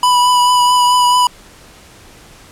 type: tone with vibrato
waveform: square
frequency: 987 Hz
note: B5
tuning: 1 cent flat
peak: -9 dBFS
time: 0.03-1.27 s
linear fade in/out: 2 ms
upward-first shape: triangle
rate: 4.6 Hz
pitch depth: 20 cents each way
effects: pink hiss -41 dBFS RMS until 2.51 s + low-pass 11000 Hz 12 dB/octave